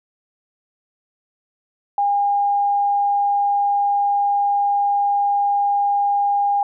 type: tone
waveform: sine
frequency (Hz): 810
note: G#5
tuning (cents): -43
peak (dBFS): -15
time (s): 1.98-6.63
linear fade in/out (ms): 2
effects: none